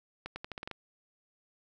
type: accelerating click train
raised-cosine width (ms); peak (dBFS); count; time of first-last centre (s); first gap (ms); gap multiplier
0.3; -23; 8; 0.26-0.713; 100; 0.85
effects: none

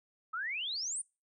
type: exponential sweep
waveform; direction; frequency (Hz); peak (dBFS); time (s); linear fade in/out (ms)
sine; up; 1253 to 9530; -34; 0.33-1.02; 10
effects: noise-tail reverb RT60 0.3 s tail -26 dB re dry

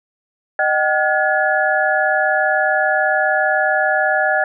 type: tone cluster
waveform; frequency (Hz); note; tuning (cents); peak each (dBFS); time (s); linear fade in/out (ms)
sine; 616 / 763 / 1433 / 1698; D#5 / G5 / F6 / G#6; -17 / -47 / +44 / +38; -19 / -19 / -21 / -18; 0.59-4.44; 2
effects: none

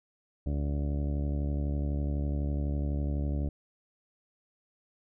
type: harmonic tone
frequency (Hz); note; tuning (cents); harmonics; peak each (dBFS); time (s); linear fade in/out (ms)
72; D2; -34; 1 / 2 / 3 / 4 / 5 / 6 / 7 / 8 / 9 / 10; -29 / -35 / -40 / -39 / -48 / -49 / -54 / -46 / -55 / -57; 0.46-3.49; 5
effects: none

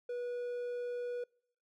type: tone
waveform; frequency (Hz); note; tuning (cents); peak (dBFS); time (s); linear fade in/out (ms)
triangle; 486.8; B4; -25; -34; 0.09-1.24; 5
effects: noise-tail reverb RT60 0.6 s tail -26 dB re dry

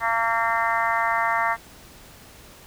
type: harmonic tone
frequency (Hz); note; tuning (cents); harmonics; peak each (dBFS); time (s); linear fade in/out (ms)
228.7; A#3; -33; 3 / 4 / 5 / 6 / 7 / 8 / 9; -28 / -25 / -26 / -29 / -32 / -27 / -31; 0-1.57; 50
effects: pink hiss -47 dBFS RMS until 2.66 s

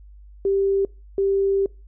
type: tone bursts at uneven times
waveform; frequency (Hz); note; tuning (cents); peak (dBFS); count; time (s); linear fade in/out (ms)
sine; 392.6; G4; +3; -17; 2; 0.45-0.85 / 1.18-1.66; 2
effects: noise-tail reverb RT60 0.3 s tail -25 dB re dry + added 50 Hz sine -42 dBFS peak until 1.87 s

